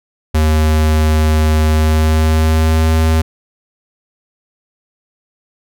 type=tone with pitch glide; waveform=square; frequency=77.78 to 79.87 Hz; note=D#2 to D#2; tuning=0 to +46 cents; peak=-10 dBFS; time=0.34-3.22 s; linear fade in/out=10 ms; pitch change=+46 cents; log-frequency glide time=1.69-2.92 s; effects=none